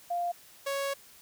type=tone pair in turn; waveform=sine / sawtooth; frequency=698.5 / 554.4 Hz; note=F5 / C#5; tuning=0 / 0 cents; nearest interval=major third; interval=400 cents; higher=first; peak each=-28 / -26 dBFS; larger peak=second; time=0.1-0.32 / 0.66-0.94 s; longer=second; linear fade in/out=10 ms; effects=white hiss -55 dBFS RMS until 1.21 s